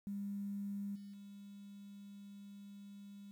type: tone with level steps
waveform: sine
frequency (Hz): 200.9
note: G3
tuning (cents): +43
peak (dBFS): -39 / -48 / -50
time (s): 0.07-3.31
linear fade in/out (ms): 0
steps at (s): 0.95 / 1.13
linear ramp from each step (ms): 10
effects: 11-bit